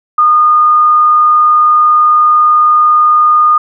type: tone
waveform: sine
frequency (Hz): 1223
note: D#6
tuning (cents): -30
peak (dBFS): -4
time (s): 0.18-3.58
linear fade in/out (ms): 5
effects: none